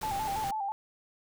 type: noise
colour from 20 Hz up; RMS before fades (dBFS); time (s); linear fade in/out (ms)
pink; -40; 0.01-0.51; 5
type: tone with vibrato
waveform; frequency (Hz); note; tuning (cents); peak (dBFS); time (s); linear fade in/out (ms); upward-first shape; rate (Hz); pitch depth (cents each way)
sine; 830; G#5; -1; -30; 0.03-0.72; 0; square; 6.1; 78
effects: none